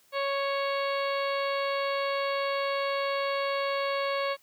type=harmonic tone with a mistuned harmonic; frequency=554.4 Hz; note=C#5; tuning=in tune; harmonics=1 / 2 / 3 / 4 / 5 / 6 / 7 / 8; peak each=-29 / -32 / -39 / -37 / -41 / -44 / -44 / -42 dBFS; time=0.12-4.37 s; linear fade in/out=50 ms; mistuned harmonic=7; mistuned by=-22 cents; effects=white hiss -63 dBFS RMS until 4.42 s + high-pass 80 Hz 12 dB/octave